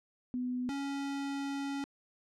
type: tone pair in turn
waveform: sine / square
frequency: 249.5 / 278.6 Hz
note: B3 / C#4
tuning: +18 / +9 cents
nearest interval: major second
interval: 191 cents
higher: second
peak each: -32 / -35 dBFS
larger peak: first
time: 0.34-0.69 / 0.69-1.84 s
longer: second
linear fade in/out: 0 ms
effects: low-pass 7000 Hz 12 dB/octave